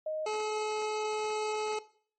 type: tone pair in turn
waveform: sine / 25% pulse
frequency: 622.3 / 428.3 Hz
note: D#5 / A4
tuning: 0 / -47 cents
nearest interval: tritone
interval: 647 cents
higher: first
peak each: -31 / -27 dBFS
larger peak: second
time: 0.06-0.26 / 0.26-1.79 s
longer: second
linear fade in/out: 5 ms
effects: noise-tail reverb RT60 0.5 s tail -17 dB re dry + MP3 32 kbps